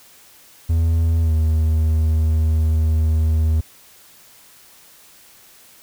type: tone with pitch glide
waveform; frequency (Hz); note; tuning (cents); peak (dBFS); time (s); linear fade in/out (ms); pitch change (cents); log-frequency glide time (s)
triangle; 82.1 to 79.03; E2 to D#2; -6 to +28; -12; 0.69-3.61; 10; -66; 1.22-1.32
effects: white hiss -48 dBFS RMS until 5.82 s